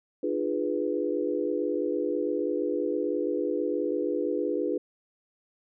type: chord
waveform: sine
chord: D diminished seventh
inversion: none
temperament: equal with one note detuned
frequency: 300.2 / 349.2 / 415.3 / 493.9 Hz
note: D4 / F4 / Ab4 / Cb5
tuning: +38 / 0 / 0 / 0 cents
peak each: -31 dBFS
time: 0.23-4.78 s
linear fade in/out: 5 ms
effects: none